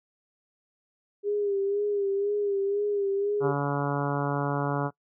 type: tone with vibrato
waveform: sine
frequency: 403.5 Hz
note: G#4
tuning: 50 cents flat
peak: -24 dBFS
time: 1.23-3.54 s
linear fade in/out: 50 ms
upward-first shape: sine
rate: 2 Hz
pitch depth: 46 cents each way
type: harmonic tone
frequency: 142.4 Hz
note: C#3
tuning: 47 cents sharp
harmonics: 1 / 2 / 3 / 4 / 5 / 6 / 7 / 8 / 9 / 10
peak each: -29 / -32 / -34 / -35 / -36 / -37 / -37 / -38 / -39 / -39 dBFS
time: 3.4-4.91 s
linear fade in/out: 50 ms
effects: noise-tail reverb RT60 0.1 s tail -23 dB re dry